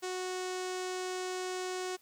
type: tone with low-pass filter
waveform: sawtooth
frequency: 368.3 Hz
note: F#4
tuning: 8 cents flat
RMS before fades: -37 dBFS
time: 0.02-1.97 s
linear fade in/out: 20 ms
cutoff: 7400 Hz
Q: 2
effects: white hiss -66 dBFS RMS until 2.01 s